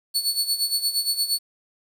sawtooth tone with tremolo, 4435 Hz, C#8, in tune, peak -16 dBFS, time 0.14-1.39 s, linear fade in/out 20 ms, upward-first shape sine, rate 8.6 Hz, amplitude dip 75%, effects 8-bit

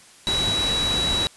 sine tone in noise, 3900 Hz, B7, 23 cents flat, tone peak -21 dBFS, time 0.27-1.27 s, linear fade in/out 0 ms, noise pink, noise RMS -27 dBFS, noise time 0.27-1.27 s, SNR +3 dB, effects white hiss -49 dBFS RMS until 1.36 s + resampled to 24000 Hz

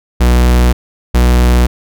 45% pulse tone pair in turn, 61 / 61 Hz, B1 / B1, -21 / -21 cents, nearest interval unison, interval 0 cents, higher neither, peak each -6 dBFS, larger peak neither, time 0.2-0.73 / 1.14-1.67 s, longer neither, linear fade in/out 10 ms, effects none

